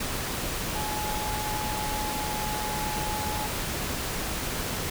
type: tone in noise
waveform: sine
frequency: 849 Hz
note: G#5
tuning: 38 cents sharp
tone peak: -32 dBFS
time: 0.75-3.47 s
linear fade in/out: 5 ms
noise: pink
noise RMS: -31 dBFS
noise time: 0-4.9 s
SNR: -4 dB
effects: none